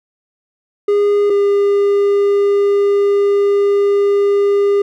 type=tone pair in turn; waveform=triangle; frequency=409.2 / 403.3 Hz; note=G#4 / G4; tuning=-26 / +49 cents; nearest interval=unison; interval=25 cents; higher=first; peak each=-8 dBFS; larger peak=neither; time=0.88-1.3 / 1.3-4.82 s; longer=second; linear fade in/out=5 ms; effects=none